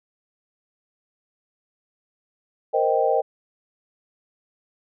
sine chord, C minor seventh, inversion third, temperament equal, 466.2 / 523.3 / 622.3 / 784 Hz, Bb4 / C5 / Eb5 / G5, 0 / 0 / 0 / 0 cents, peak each -23 dBFS, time 2.73-3.22 s, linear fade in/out 20 ms, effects none

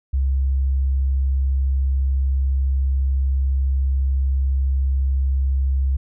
sine tone, 67 Hz, C2, 42 cents sharp, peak -16 dBFS, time 0.13-5.97 s, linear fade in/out 10 ms, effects none

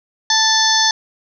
harmonic tone, 880 Hz, A5, in tune, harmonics 1 / 2 / 4 / 5 / 6 / 7, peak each -19 / -19 / -19 / -19 / -19 / -19 dBFS, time 0.3-0.91 s, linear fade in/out 2 ms, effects none

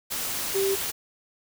sine tone in noise, 390.4 Hz, G4, 7 cents flat, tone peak -22 dBFS, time 0.54-0.76 s, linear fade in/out 20 ms, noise white, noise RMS -30 dBFS, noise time 0.1-0.92 s, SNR +5 dB, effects none

